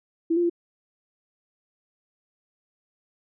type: tone with pitch steps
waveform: sine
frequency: 330.3 / 348.1 / 343.1 Hz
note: E4 / F4 / F4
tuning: +4 / -6 / -31 cents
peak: -19 dBFS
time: 0.3-0.498 s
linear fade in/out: 10 ms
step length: 66 ms
effects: none